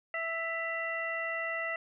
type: harmonic tone with a mistuned harmonic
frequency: 660 Hz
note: E5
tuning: 2 cents sharp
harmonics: 1 / 2 / 3 / 4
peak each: -38 / -40 / -34 / -42 dBFS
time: 0.14-1.76 s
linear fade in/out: 2 ms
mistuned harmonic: 4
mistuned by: +60 cents
effects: none